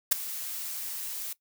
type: noise with ADSR envelope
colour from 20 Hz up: blue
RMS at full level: -18 dBFS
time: 0.11-1.33 s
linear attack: 12 ms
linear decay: 9 ms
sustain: -18 dB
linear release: 5 ms
effects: noise-tail reverb RT60 0.1 s tail -18 dB re dry